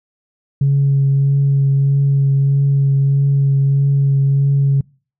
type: tone with vibrato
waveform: sine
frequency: 138.59 Hz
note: C#3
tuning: in tune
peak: -9 dBFS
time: 0.61-4.81 s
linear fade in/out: 5 ms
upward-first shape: triangle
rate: 1.6 Hz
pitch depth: 15 cents each way
effects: noise-tail reverb RT60 0.4 s tail -26 dB re dry + tanh soft clip ceiling -7 dBFS